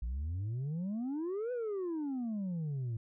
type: exponential two-way sweep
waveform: sine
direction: up then down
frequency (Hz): 55 to 506 to 110.1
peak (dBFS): -31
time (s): 0.02-2.97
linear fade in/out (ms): 5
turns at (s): 1.52
effects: tanh soft clip ceiling -33 dBFS